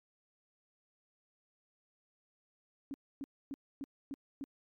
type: tone bursts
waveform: sine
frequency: 277.2 Hz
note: C#4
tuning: in tune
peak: -38 dBFS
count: 6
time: 2.91-4.44 s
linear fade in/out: 0 ms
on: 30 ms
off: 270 ms
effects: MP3 96 kbps